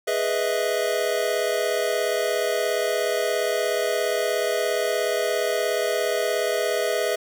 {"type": "chord", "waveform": "square", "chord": "E major seventh", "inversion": "first", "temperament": "equal", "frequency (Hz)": [415.3, 493.9, 622.3, 659.3], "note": ["G#4", "B4", "D#5", "E5"], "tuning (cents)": [0, 0, 0, 0], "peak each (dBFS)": -28, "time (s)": [0.07, 7.16], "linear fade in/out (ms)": 10, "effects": []}